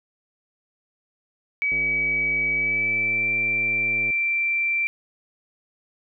sine tone with pitch glide, 2278 to 2350 Hz, C#7 to D7, +47 to +1 cents, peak -20 dBFS, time 1.62-4.87 s, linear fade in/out 0 ms, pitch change +54 cents, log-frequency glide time 2.54-3.3 s
click train, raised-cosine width 2 ms, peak -26 dBFS, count 268, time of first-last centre 1.72-4.104 s, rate 112 Hz
effects none

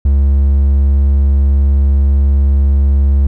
triangle tone, 69.3 Hz, C#2, in tune, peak -5 dBFS, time 0.05-3.27 s, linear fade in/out 5 ms, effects none

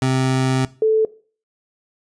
25% pulse / sine tone pair in turn, 130.81 / 438.3 Hz, C3 / A4, 0 / -7 cents, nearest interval octave + major sixth, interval 2093 cents, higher second, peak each -12 dBFS, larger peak neither, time 0.02-0.65 / 0.82-1.05 s, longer first, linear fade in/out 2 ms, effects noise-tail reverb RT60 0.4 s tail -19 dB re dry + resampled to 22050 Hz

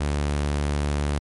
sawtooth tone, 72.7 Hz, D2, 17 cents flat, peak -18 dBFS, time 0-1.19 s, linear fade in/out 10 ms, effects MP3 48 kbps

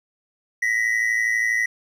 triangle tone pair together, 1887.7 / 2000 Hz, A#6 / B6, +21 / +21 cents, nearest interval minor second, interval 100 cents, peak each -20 dBFS, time 0.62-1.66 s, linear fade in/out 5 ms, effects none

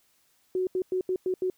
sine tone bursts at uneven times, 370 Hz, F#4, in tune, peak -24 dBFS, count 6, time 0.55-0.67 / 0.75-0.82 / 0.92-1.01 / 1.09-1.16 / 1.26-1.34 / 1.42-1.5 s, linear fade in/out 2 ms, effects white hiss -67 dBFS RMS until 1.57 s

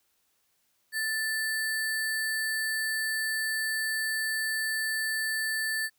sine tone with sample-and-hold, 1760 Hz, A6, in tune, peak -27 dBFS, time 0.92-5.9 s, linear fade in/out 50 ms, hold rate 6300 Hz, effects white hiss -72 dBFS RMS until 5.98 s

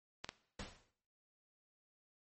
clicks, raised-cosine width 0.2 ms, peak -24 dBFS, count 2, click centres 0.245 / 0.291 s
pink noise with exponential decay, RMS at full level -43 dBFS, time 0.59-0.91 s, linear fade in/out 5 ms, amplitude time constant 68 ms
effects noise-tail reverb RT60 0.6 s tail -17 dB re dry + MP3 32 kbps

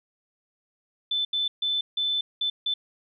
sine tone bursts at uneven times, 3520 Hz, A7, in tune, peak -23 dBFS, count 6, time 1.11-1.25 / 1.33-1.48 / 1.62-1.81 / 1.97-2.21 / 2.41-2.5 / 2.66-2.74 s, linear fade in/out 5 ms, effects none

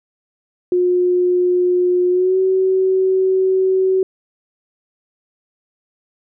sine tone with pitch glide, 359.2 to 377.5 Hz, F4 to F#4, +49 to +35 cents, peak -12 dBFS, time 0.72-4.03 s, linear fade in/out 2 ms, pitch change +86 cents, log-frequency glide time 2.1-2.38 s, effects none

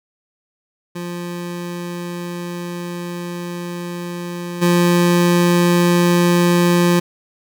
25% pulse tone with level steps, 174.61 Hz, F3, in tune, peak -21 / -8 dBFS, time 0.95-7 s, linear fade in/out 10 ms, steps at 4.61 s, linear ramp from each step 20 ms, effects none

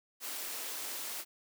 white high-pass noise, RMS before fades -40 dBFS, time 0.2-1.25 s, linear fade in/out 50 ms, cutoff 260 Hz, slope 24 dB/octave, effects none

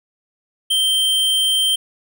square tone, 3136 Hz, G7, in tune, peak -15 dBFS, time 0.7-1.76 s, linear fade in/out 10 ms, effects none

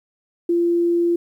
sine tone, 343.4 Hz, F4, 29 cents flat, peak -15 dBFS, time 0.49-1.16 s, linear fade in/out 5 ms, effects 9-bit

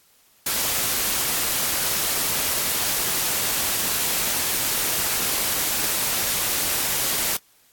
white noise, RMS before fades -23 dBFS, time 0.46-7.37 s, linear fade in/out 5 ms, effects white hiss -58 dBFS RMS until 7.72 s + AAC 64 kbps

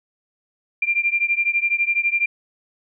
sine beating tone pair, 2377 / 2389 Hz, D7 / D7, +20 / +29 cents, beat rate 12 Hz, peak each -20 / -21 dBFS, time 0.82-2.26 s, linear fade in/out 5 ms, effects none

